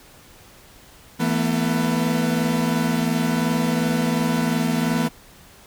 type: chord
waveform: 40% pulse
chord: E suspended fourth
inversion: none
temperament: equal with one note detuned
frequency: 164.81 / 224.1 / 246.9 Hz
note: E3 / A3 / B3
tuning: 0 / +32 / 0 cents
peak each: -23 / -23 / -22 dBFS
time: 1.19-5.09 s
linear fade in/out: 20 ms
effects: pink hiss -48 dBFS RMS until 5.66 s